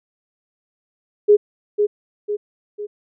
sine tone with echo, 415.3 Hz, G#4, in tune, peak -7 dBFS, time 1.28-1.37 s, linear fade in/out 20 ms, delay 500 ms, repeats 3, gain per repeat -6 dB, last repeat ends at 2.87 s, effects none

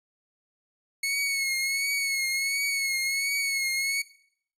sawtooth tone with vibrato, 2195 Hz, C#7, 18 cents flat, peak -22 dBFS, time 1.03-4.02 s, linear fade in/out 5 ms, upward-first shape triangle, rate 1.4 Hz, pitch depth 53 cents each way, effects noise-tail reverb RT60 0.6 s tail -18 dB re dry + resampled to 32000 Hz

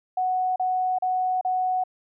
sine tone bursts, 740 Hz, F#5, in tune, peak -21 dBFS, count 4, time 0.17-1.838 s, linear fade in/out 5 ms, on 390 ms, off 36 ms, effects none

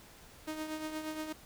sawtooth tone with tremolo, 311.1 Hz, D#4, in tune, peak -31 dBFS, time 0.47-1.33 s, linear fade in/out 10 ms, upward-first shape triangle, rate 8.5 Hz, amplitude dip 60%, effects pink hiss -56 dBFS RMS until 1.45 s

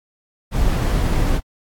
brown noise, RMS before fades -17 dBFS, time 0.51-1.41 s, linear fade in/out 50 ms, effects AAC 64 kbps

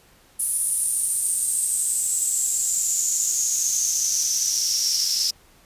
pink noise with high-pass filter sweep, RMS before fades -23 dBFS, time 0.39-5.31 s, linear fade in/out 10 ms, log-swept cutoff 10000 to 5200 Hz, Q 9.6, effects pink hiss -55 dBFS RMS until 5.65 s + resampled to 32000 Hz

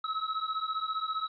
square beating tone pair, 1284 / 1299 Hz, E6 / E6, -46 / -26 cents, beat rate 15 Hz, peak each -34 / -35 dBFS, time 0.04-1.28 s, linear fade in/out 5 ms, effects resampled to 11025 Hz + 11-bit

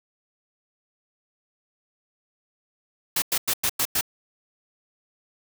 white noise bursts, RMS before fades -23 dBFS, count 6, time 3.16-4.011 s, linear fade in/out 5 ms, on 61 ms, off 97 ms, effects none

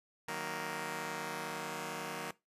5% pulse chord, D# minor, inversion none, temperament just, 155.56 / 186.68 / 233.3 Hz, D#3 / F#3 / A#3, 0 / +16 / +2 cents, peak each -32 dBFS, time 0.28-2.31 s, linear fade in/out 2 ms, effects noise-tail reverb RT60 0.2 s tail -19 dB re dry + resampled to 32000 Hz

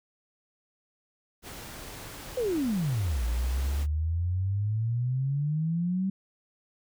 pink noise, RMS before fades -42 dBFS, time 1.42-3.87 s, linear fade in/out 50 ms
sine exponential two-way sweep, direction down then up, 524 to 56.6 to 194.8 Hz, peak -25 dBFS, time 2.37-6.1 s, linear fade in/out 5 ms, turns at 3.24 s
effects none

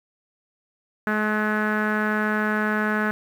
sawtooth tone with low-pass filter, 213 Hz, G#3, 44 cents sharp, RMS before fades -23 dBFS, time 1.07-3.11 s, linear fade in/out 0 ms, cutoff 1600 Hz, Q 6.4, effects 8-bit

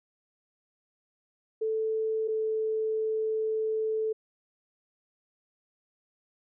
sine tone pair in turn, 440 / 438 Hz, A4 / A4, 0 / -8 cents, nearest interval unison, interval 8 cents, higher first, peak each -26 dBFS, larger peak neither, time 1.61-2.28 / 2.28-4.13 s, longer second, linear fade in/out 10 ms, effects none

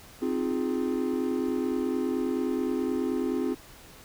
triangle chord, F minor seventh, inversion second, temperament equal with one note detuned, 261.6 / 311.1 / 351 / 415.3 Hz, C4 / Eb4 / F4 / Ab4, 0 / 0 / +9 / 0 cents, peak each -27 / -32 / -29 / -31 dBFS, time 0.21-3.55 s, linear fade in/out 20 ms, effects pink hiss -50 dBFS RMS until 4.04 s

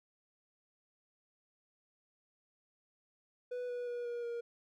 triangle tone with pitch steps, 493.9 / 488.2 / 482.6 / 477.1 / 471.6 Hz, B4 / B4 / B4 / A#4 / A#4, 0 / -20 / -40 / +40 / +20 cents, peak -35 dBFS, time 3.51-4.41 s, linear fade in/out 10 ms, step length 180 ms, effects none

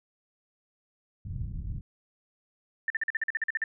white low-pass noise, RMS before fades -35 dBFS, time 1.25-1.81 s, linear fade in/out 5 ms, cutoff 130 Hz, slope 24 dB/octave
sine tone bursts, 1791 Hz, A6, 30 cents sharp, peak -25 dBFS, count 12, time 2.88-3.639 s, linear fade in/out 2 ms, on 22 ms, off 45 ms
effects none

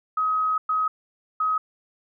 sine tone bursts at uneven times, 1267 Hz, D#6, 31 cents sharp, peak -20 dBFS, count 3, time 0.17-0.58 / 0.69-0.88 / 1.4-1.58 s, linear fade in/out 5 ms, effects none

